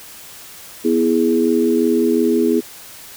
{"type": "chord", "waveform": "sine", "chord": "E major", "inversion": "second", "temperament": "equal", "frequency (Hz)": [246.9, 329.6, 415.3], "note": ["B3", "E4", "G#4"], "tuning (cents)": [0, 0, 0], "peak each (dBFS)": -17, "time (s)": [0.84, 2.61], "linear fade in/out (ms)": 20, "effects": ["white hiss -38 dBFS RMS until 3.16 s"]}